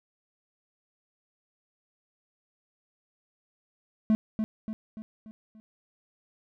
triangle tone with echo, 217.8 Hz, A3, 17 cents flat, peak -17 dBFS, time 4.1-4.15 s, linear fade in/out 0 ms, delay 290 ms, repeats 5, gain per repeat -6 dB, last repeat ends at 5.6 s, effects none

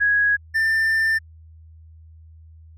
sine / triangle tone pair in turn, 1661.2 / 1787.4 Hz, G#6 / A6, 0 / +27 cents, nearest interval minor second, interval 127 cents, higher second, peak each -15 dBFS, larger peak neither, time 0-0.37 / 0.54-1.19 s, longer second, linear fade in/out 20 ms, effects added 80 Hz sine -43 dBFS peak until 2.77 s

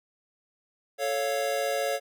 square chord, A augmented, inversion none, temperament equal, 440 / 554.4 / 698.5 Hz, A4 / C#5 / E#5, 0 / 0 / 0 cents, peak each -34 / -29 / -32 dBFS, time 0.98-2 s, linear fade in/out 50 ms, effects none

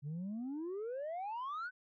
sine exponential sweep, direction up, 137.8 to 1538 Hz, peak -36 dBFS, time 0.02-1.71 s, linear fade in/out 50 ms, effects tanh soft clip ceiling -37 dBFS

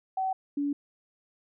sine tone pair in turn, 760 / 286.3 Hz, F#5 / D4, +46 / -44 cents, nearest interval octave + perfect fourth, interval 1690 cents, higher first, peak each -26 dBFS, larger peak neither, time 0.17-0.33 / 0.57-0.73 s, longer neither, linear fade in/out 5 ms, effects none

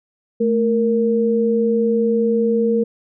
sine tone pair together, 220 / 465.2 Hz, A3 / A#4, 0 / -4 cents, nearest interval octave + minor second, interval 1296 cents, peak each -18 / -16 dBFS, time 0.4-2.84 s, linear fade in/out 10 ms, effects none

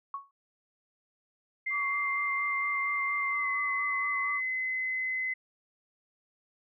sine tone with exponential decay, 1108.7 Hz, C#6, in tune, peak -30 dBFS, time 0.14-0.31 s, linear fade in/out 2 ms, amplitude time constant 36 ms
sine tone with pitch glide, 2093 to 2039 Hz, C7 to C7, 0 to -45 cents, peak -29 dBFS, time 1.66-5.34 s, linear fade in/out 10 ms, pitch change -45 cents, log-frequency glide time 3.26-3.49 s
sine tone with vibrato, 1130 Hz, C#6, 33 cents sharp, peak -32 dBFS, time 1.7-4.41 s, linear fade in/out 50 ms, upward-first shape sine, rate 4.3 Hz, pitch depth 30 cents each way
effects none

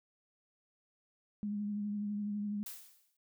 sine tone with vibrato, 206.5 Hz, G#3, 10 cents flat, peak -34 dBFS, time 1.43-2.63 s, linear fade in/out 0 ms, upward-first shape triangle, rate 12 Hz, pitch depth 31 cents each way
blue noise with exponential decay, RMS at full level -42 dBFS, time 2.66-3.17 s, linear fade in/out 5 ms, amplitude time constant 110 ms
effects none

